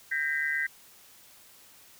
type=tone cluster; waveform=sine; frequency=1586 / 1856 / 2004 Hz; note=G6 / A#6 / B6; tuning=+20 / -8 / +25 cents; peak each=-31 dBFS; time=0.11-0.67 s; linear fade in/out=10 ms; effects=white hiss -55 dBFS RMS until 1.99 s